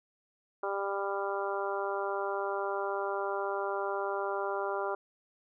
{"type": "harmonic tone", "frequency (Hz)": 198.2, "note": "G3", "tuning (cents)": 19, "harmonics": [2, 3, 4, 5, 6, 7], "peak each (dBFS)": [-35, -37, -38, -39, -40, -40], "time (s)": [0.63, 4.95], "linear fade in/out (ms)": 5, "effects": []}